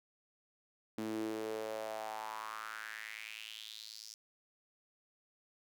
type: tone with high-pass filter sweep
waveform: sawtooth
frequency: 109.4 Hz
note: A2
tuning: 9 cents flat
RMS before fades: -43 dBFS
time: 0.98-4.14 s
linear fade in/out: 0 ms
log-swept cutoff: 260 to 5500 Hz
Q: 4.6
effects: none